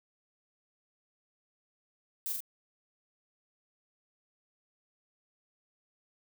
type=noise with echo; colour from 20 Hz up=violet; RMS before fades=-35 dBFS; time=2.26-2.32 s; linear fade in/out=0 ms; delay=42 ms; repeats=2; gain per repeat=-2 dB; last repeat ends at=2.404 s; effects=none